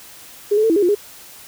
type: tone with pitch steps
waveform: sine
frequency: 411.9 / 430.7 / 448.4 / 329.2 / 409.4 / 352.6 / 412.5 Hz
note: G#4 / A4 / A4 / E4 / G#4 / F4 / G#4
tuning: -14 / -37 / +33 / -2 / -25 / +17 / -12 cents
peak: -12 dBFS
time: 0.51-0.951 s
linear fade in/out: 10 ms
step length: 63 ms
effects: white hiss -41 dBFS RMS until 1.47 s